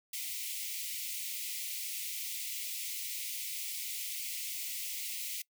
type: high-pass noise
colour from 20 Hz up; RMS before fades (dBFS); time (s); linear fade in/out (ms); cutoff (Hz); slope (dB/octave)
white; -39; 0.13-5.42; 5; 2000; 96
effects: noise-tail reverb RT60 0.1 s tail -22 dB re dry